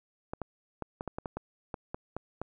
clicks, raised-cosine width 1 ms, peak -21 dBFS, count 12, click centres 0.335 / 0.417 / 0.823 / 1.009 / 1.077 / 1.185 / 1.258 / 1.37 / 1.742 / 1.945 / 2.166 / 2.416 s, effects none

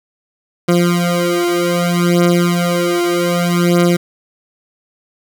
20% pulse beating tone pair, 173.9 / 174.54 Hz, F3 / F3, -7 / -1 cents, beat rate 0.64 Hz, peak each -10 dBFS, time 0.68-3.97 s, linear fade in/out 10 ms, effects none

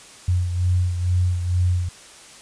sine beating tone pair, 89.5 / 91.7 Hz, F2 / F#2, +43 / -15 cents, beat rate 2.2 Hz, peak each -18 / -26 dBFS, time 0.28-1.89 s, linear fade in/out 5 ms, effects white hiss -44 dBFS RMS until 2.41 s + resampled to 22050 Hz

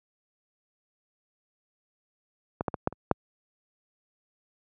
clicks, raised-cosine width 1 ms, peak -14 / -12 / -16 / -9 / -27 / -6 dBFS, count 6, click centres 2.609 / 2.682 / 2.742 / 2.874 / 2.926 / 3.113 s, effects high-pass 80 Hz 12 dB/octave

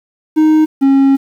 triangle tone pair in turn, 311.1 / 272.5 Hz, D#4 / C#4, 0 / -29 cents, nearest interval major second, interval 229 cents, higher first, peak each -4 dBFS, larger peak neither, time 0.36-0.66 / 0.81-1.17 s, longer second, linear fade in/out 20 ms, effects 7-bit

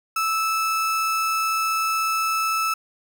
35% pulse tone, 1311 Hz, E6, 10 cents flat, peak -19 dBFS, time 0.16-2.74 s, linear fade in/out 5 ms, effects none

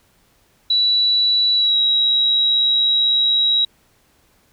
sine tone with pitch glide, 3940 to 3854 Hz, B7 to B7, -5 to -43 cents, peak -13 dBFS, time 0.7-3.65 s, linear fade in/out 5 ms, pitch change -38 cents, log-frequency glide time 1.55-1.77 s, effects pink hiss -58 dBFS RMS until 4.52 s

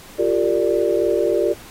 sine chord, G minor seventh, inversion third, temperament equal with one note detuned, 349.2 / 392 / 456.3 / 587.3 Hz, F4 / G4 / Bb4 / D5, 0 / 0 / -37 / 0 cents, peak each -21 dBFS, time 0.18-1.54 s, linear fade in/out 20 ms, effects pink hiss -42 dBFS RMS until 1.7 s + AAC 48 kbps

